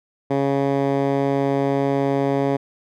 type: tone with band-pass filter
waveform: 10% pulse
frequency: 138.59 Hz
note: C#3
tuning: in tune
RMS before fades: -20 dBFS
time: 0.3-2.57 s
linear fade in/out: 10 ms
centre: 350 Hz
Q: 0.64
effects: none